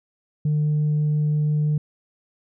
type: tone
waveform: sine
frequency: 150.5 Hz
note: D3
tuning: 43 cents sharp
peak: -16 dBFS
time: 0.45-1.78 s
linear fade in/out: 5 ms
effects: tanh soft clip ceiling -16 dBFS